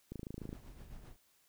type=click train; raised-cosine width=3 ms; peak=-30 dBFS; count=12; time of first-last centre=0.12-0.529 s; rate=26.9 Hz
type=noise with tremolo; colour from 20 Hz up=brown; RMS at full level=-48 dBFS; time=0.39-1.17 s; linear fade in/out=50 ms; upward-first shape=triangle; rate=7.7 Hz; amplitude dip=70%
effects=white hiss -71 dBFS RMS until 1.48 s